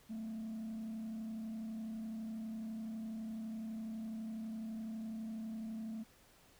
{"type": "tone with frequency modulation", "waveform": "sine", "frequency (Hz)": 221.6, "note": "A3", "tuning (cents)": 13, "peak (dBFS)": -38, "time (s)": [0.09, 6.04], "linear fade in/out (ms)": 20, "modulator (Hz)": 32, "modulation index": 0.31, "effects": ["tanh soft clip ceiling -39 dBFS", "pink hiss -65 dBFS RMS until 6.59 s"]}